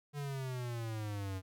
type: exponential sweep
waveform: square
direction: down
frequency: 146.83 to 93 Hz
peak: -38 dBFS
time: 0.13-1.42 s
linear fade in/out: 50 ms
effects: none